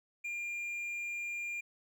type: tone with hard clipping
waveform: triangle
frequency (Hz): 2400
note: D7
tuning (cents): +37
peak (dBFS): -37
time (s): 0.24-1.61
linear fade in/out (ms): 10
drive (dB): 6
effects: none